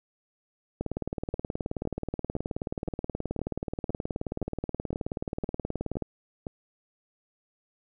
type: two click trains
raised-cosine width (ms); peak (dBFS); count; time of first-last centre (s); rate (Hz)
2; -17 / -20; 99 / 11; 0.81-6.023 / 1.34-6.468; 18.8 / 1.95
effects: none